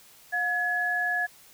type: tone pair together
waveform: sine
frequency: 714.9 / 1696 Hz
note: F5 / G#6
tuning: +40 / +36 cents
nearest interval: octave + minor third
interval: 1496 cents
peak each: -31 / -25 dBFS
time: 0.32-1.27 s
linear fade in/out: 20 ms
effects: white hiss -54 dBFS RMS until 1.53 s